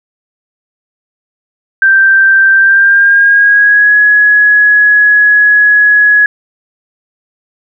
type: tone with pitch glide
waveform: sine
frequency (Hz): 1568 to 1680.5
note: G6 to G#6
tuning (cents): 0 to +20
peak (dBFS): -3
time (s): 1.82-6.26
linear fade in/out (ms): 2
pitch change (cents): +120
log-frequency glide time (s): 2.55-3.97
effects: none